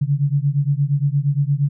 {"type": "beating tone pair", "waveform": "sine", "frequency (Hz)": [138.59, 147.19], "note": ["C#3", "D3"], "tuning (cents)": [0, 4], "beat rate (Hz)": 8.6, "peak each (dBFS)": [-18, -19], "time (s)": [0.01, 1.69], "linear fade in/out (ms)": 10, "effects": []}